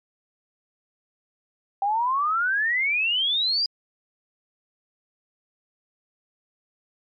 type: exponential sweep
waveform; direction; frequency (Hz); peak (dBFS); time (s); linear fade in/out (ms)
sine; up; 778 to 4918; -20; 1.82-3.66; 2
effects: MP3 48 kbps